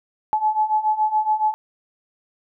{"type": "beating tone pair", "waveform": "sine", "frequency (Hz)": [855, 862.1], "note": ["A5", "A5"], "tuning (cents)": [-50, -36], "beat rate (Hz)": 7.1, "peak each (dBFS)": [-22, -19], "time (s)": [0.33, 1.54], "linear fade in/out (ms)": 0, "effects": []}